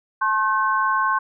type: tone cluster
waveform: sine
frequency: 870 / 1073 / 1528 Hz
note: A5 / C6 / G6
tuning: -20 / +43 / -45 cents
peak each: -27 / -19 / -23 dBFS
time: 0.21-1.19 s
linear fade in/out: 10 ms
effects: none